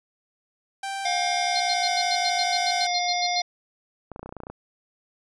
sawtooth tone with pitch glide, 784 to 763 Hz, G5 to G5, 0 to -47 cents, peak -25 dBFS, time 0.83-2.87 s, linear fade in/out 5 ms, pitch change -47 cents, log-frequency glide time 1.38-1.92 s
harmonic tone, 711 Hz, F5, 31 cents sharp, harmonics 1 / 3 / 5 / 7 / 8, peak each -25 / -30 / -32 / -33 / -34 dBFS, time 1.05-3.42 s, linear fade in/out 5 ms
sine tone bursts, 4186 Hz, C8, in tune, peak -24 dBFS, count 14, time 1.55-3.409 s, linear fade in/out 10 ms, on 52 ms, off 87 ms
clicks, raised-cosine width 1 ms, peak -23 dBFS, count 12, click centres 4.117 / 4.161 / 4.194 / 4.23 / 4.26 / 4.292 / 4.325 / 4.367 / 4.403 / 4.435 / 4.469 / 4.5 s
effects resampled to 24000 Hz

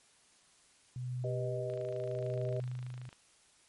sine tone with tremolo, 125.1 Hz, B2, 23 cents sharp, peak -34 dBFS, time 0.96-3.09 s, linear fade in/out 2 ms, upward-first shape sine, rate 0.81 Hz, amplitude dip 65%
sine chord, G augmented, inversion none, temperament equal, 392 / 493.9 / 622.3 Hz, G4 / B4 / D#5, 0 / 0 / 0 cents, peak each -40 / -41 / -38 dBFS, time 1.24-2.6 s, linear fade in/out 2 ms
click train, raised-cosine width 0.3 ms, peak -37 dBFS, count 39, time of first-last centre 1.7-3.129 s, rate 26.6 Hz
effects white hiss -65 dBFS RMS until 3.68 s + MP3 48 kbps

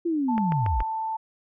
sine linear sweep, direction down, 349.2 to 37.07 Hz, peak -22 dBFS, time 0.05-0.83 s, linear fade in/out 10 ms
sine tone with pitch glide, 879 to 885.6 Hz, A5 to A5, -2 to +11 cents, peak -26 dBFS, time 0.28-1.17 s, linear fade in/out 10 ms, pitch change +13 cents, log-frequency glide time 0.42-0.55 s
click train, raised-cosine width 0.5 ms, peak -17 dBFS, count 4, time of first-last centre 0.38-0.804 s, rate 7.07 Hz
effects none

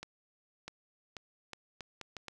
accelerating click train, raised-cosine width 0.2 ms, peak -25 dBFS, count 8, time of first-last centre 0.03-2.283 s, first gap 650 ms, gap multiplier 0.75, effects none

